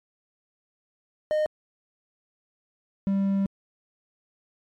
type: tone pair in turn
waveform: triangle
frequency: 613 / 196.23 Hz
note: D#5 / G3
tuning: -26 / +2 cents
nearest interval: octave + minor sixth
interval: 1972 cents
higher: first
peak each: -19 dBFS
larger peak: neither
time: 1.31-1.46 / 3.07-3.46 s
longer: second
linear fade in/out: 0 ms
effects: MP3 64 kbps